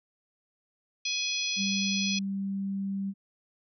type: harmonic tone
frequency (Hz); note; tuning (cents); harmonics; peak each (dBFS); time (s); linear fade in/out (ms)
838; G#5; +15; 3 / 4 / 5 / 6 / 7; -33 / -34 / -35 / -36 / -36; 1.05-2.19; 5
type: tone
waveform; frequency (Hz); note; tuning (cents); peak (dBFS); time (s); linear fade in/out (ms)
sine; 196; G3; 0; -29; 1.56-3.14; 50
effects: none